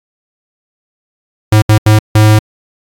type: tone bursts at uneven times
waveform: square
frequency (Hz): 107.4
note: A2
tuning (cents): -41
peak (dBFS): -4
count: 4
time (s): 1.52-1.62 / 1.69-1.78 / 1.86-1.99 / 2.15-2.39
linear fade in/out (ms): 5
effects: AAC 64 kbps